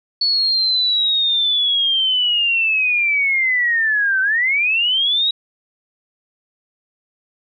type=linear two-way sweep; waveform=sine; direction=down then up; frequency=4435 to 1516 to 3858 Hz; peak=-14 dBFS; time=0.21-5.31 s; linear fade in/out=5 ms; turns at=4.21 s; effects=none

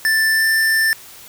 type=tone with pitch glide; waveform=square; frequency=1768 to 1778.2 Hz; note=A6 to A6; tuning=+8 to +18 cents; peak=-14 dBFS; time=0.05-0.93 s; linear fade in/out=0 ms; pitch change=+10 cents; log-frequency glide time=0.31-0.45 s; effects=white hiss -40 dBFS RMS until 1.28 s

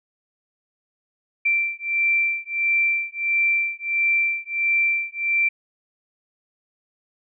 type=beating tone pair; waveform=sine; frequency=2349 / 2350.5 Hz; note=D7 / D7; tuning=0 / +1 cents; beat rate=1.5 Hz; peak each=-22 dBFS; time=1.45-5.49 s; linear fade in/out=10 ms; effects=none

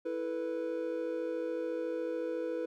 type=chord; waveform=triangle; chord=E suspended fourth; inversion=none; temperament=equal; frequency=329.6 / 440 / 493.9 Hz; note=E4 / A4 / B4; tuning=0 / 0 / 0 cents; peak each=-36 / -39 / -33 dBFS; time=0.05-2.66 s; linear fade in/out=10 ms; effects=none

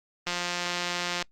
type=click train; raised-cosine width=0.2 ms; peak=-12 dBFS; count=169; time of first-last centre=0.27-1.225 s; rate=176 Hz; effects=noise-tail reverb RT60 0.1 s tail -24 dB re dry + Opus 24 kbps

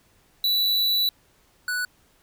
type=tone pair in turn; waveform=square; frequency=3951 / 1480 Hz; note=B7 / F#6; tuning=0 / 0 cents; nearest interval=octave + perfect fourth; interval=1700 cents; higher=first; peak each=-20 / -25 dBFS; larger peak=first; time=0.44-1.09 / 1.68-1.85 s; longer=first; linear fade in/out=2 ms; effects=pink hiss -61 dBFS RMS until 2.22 s

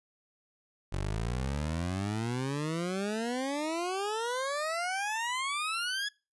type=exponential sweep; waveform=20% pulse; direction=up; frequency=45.83 to 1700 Hz; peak=-26 dBFS; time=0.92-6.09 s; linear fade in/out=10 ms; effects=noise-tail reverb RT60 0.3 s tail -25 dB re dry + resampled to 24000 Hz

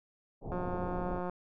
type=low-pass noise; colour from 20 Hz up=pink; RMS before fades=-40 dBFS; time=0.41-1.22 s; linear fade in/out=50 ms; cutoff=830 Hz; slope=48 dB/octave
type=click train; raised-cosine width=1 ms; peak=-24 dBFS; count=140; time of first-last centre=0.52-1.297 s; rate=179 Hz
effects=none

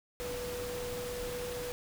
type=tone in noise; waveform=sine; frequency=490 Hz; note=B4; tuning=14 cents flat; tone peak=-37 dBFS; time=0.2-1.72 s; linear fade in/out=0 ms; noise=pink; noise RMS=-42 dBFS; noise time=0.2-1.72 s; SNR=+2 dB; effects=none

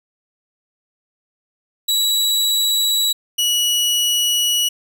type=tone pair in turn; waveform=sawtooth; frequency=3905 / 2925 Hz; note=B7 / F#7; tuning=-20 / -21 cents; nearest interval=perfect fourth; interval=501 cents; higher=first; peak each=-12 dBFS; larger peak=neither; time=1.88-3.13 / 3.38-4.69 s; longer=second; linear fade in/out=10 ms; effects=none

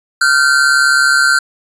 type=tone pair together; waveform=square; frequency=1396.9 / 1536.2 Hz; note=F6 / G6; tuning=0 / -35 cents; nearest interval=major second; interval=165 cents; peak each=-12 dBFS; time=0.21-1.39 s; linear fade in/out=5 ms; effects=resampled to 24000 Hz

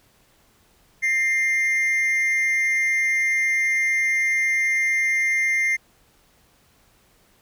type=tone pair together; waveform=triangle; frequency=1818 / 2103 Hz; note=A#6 / C7; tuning=-44 / +8 cents; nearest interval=minor third; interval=252 cents; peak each=-27 / -17 dBFS; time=1.02-5.77 s; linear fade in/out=20 ms; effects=pink hiss -59 dBFS RMS until 7.41 s

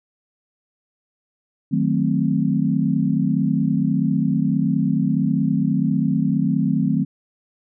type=chord; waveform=sine; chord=D# diminished seventh; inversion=none; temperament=equal; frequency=155.56 / 185 / 220 / 261.6 Hz; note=D#3 / F#3 / A3 / C4; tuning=0 / 0 / 0 / 0 cents; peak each=-22 dBFS; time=1.71-7.05 s; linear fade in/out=20 ms; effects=none

